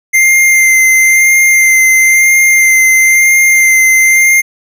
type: tone with vibrato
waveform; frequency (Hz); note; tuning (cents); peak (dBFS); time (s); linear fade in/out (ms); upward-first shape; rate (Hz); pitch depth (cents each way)
square; 2093; C7; 0; -5; 0.13-4.42; 20; sine; 1; 17
effects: none